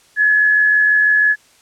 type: tone with amplitude modulation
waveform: sine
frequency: 1700 Hz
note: G#6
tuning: 40 cents sharp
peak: -8 dBFS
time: 0.16-1.36 s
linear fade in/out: 50 ms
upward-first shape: sine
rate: 86.1 Hz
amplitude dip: 40%
effects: white hiss -51 dBFS RMS until 1.61 s + low-pass 9000 Hz 12 dB/octave